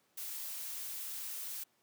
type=noise; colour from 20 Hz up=blue; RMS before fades=-42 dBFS; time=0.17-1.64 s; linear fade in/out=10 ms; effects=pink hiss -73 dBFS RMS until 1.82 s + high-pass 200 Hz 12 dB/octave